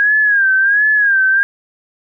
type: tone with vibrato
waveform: sine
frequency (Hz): 1629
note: G#6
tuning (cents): -34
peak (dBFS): -9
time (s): 0-1.43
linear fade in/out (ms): 0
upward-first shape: sine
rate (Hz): 1.4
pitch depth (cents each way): 98
effects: none